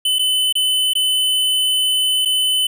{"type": "tone with dropouts", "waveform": "square", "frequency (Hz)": 3022, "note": "F#7", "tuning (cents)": 36, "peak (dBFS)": -15, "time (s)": [0.05, 2.67], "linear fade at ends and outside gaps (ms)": 5, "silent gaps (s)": [[0.186, 0.192], [0.526, 0.553], [0.935, 0.952], [2.251, 2.256]], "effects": []}